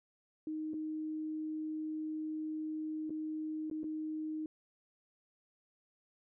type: tone with dropouts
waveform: sine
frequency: 311.1 Hz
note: D#4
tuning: in tune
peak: -36 dBFS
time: 0.47-4.46 s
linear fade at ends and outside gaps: 2 ms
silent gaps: 0.735-0.74 / 3.096-3.104 / 3.7-3.712 / 3.833-3.841 s
effects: none